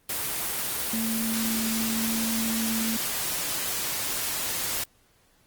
sine tone in noise, 224.9 Hz, A3, 38 cents sharp, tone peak -27 dBFS, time 0.93-2.97 s, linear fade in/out 5 ms, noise white, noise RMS -29 dBFS, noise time 0.09-4.84 s, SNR -1 dB, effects pink hiss -63 dBFS RMS until 5.46 s + Opus 24 kbps

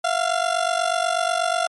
30% pulse ring-modulated tone, 691 Hz, F5, 19 cents flat, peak -14 dBFS, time 0.04-1.67 s, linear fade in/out 5 ms, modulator 24.1 Hz, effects MP3 48 kbps

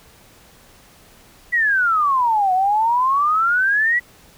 sine exponential two-way sweep, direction down then up, 1975.5 to 728 to 1975.5 Hz, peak -14 dBFS, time 1.52-4 s, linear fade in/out 20 ms, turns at 2.53 s, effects pink hiss -49 dBFS RMS until 4.37 s

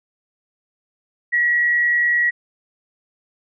sine tone with amplitude modulation, 1919 Hz, A#6, 50 cents sharp, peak -13 dBFS, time 1.32-2.31 s, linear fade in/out 20 ms, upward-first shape sine, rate 150 Hz, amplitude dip 30%, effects none

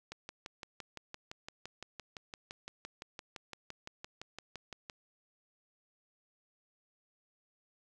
click train, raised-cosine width 0.2 ms, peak -26 dBFS, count 29, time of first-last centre 0.12-4.898 s, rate 5.86 Hz, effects none

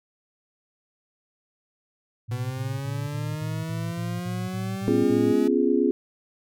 sine tone bursts, 112.8 Hz, A2, 44 cents sharp, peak -29 dBFS, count 11, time 2.28-5.33 s, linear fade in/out 20 ms, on 240 ms, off 41 ms
40% pulse linear sweep, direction up, 123.7 to 212.4 Hz, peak -29 dBFS, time 2.31-5.48 s, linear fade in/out 5 ms
sine chord, C# dominant seventh, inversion third, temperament just, 249.5 / 277.2 / 346.5 / 415.8 Hz, B3 / C#4 / E#4 / G#4, +18 / 0 / -14 / +2 cents, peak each -24 dBFS, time 4.88-5.91 s, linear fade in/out 0 ms
effects none

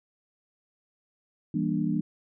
sine chord, E half-diminished seventh, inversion none, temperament just, 164.81 / 197.78 / 237.3 / 296.7 Hz, E3 / G3 / Bb3 / D4, 0 / +16 / +31 / +18 cents, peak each -30 dBFS, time 1.54-2.01 s, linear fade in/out 5 ms, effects none

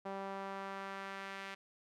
sawtooth tone with band-pass filter sweep, 195.1 Hz, G3, 8 cents flat, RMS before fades -44 dBFS, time 0.05-1.55 s, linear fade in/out 10 ms, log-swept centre 750 to 2100 Hz, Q 1.2, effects none

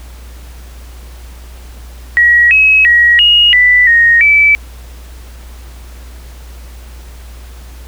sine tone with pitch steps, 1911 / 2561 / 1905 / 2872 / 1980 / 1864 / 2309 Hz, A#6 / D#7 / A#6 / F7 / B6 / A#6 / D7, +43 / +49 / +37 / +48 / +4 / -1 / -30 cents, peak -4 dBFS, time 2.17-4.55 s, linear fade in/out 0 ms, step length 340 ms, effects added 60 Hz sine -29 dBFS peak until 7.87 s + pink hiss -40 dBFS RMS until 7.87 s

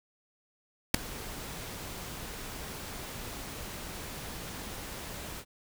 pink noise with ADSR envelope, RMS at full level -17 dBFS, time 0.94-5.45 s, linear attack 5 ms, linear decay 4 ms, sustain -24 dB, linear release 64 ms, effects none

